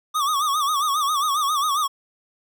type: tone with vibrato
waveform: square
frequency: 1174.7 Hz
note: D6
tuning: in tune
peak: -20 dBFS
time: 0.14-1.88 s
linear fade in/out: 20 ms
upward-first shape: sine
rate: 7.4 Hz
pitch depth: 120 cents each way
effects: none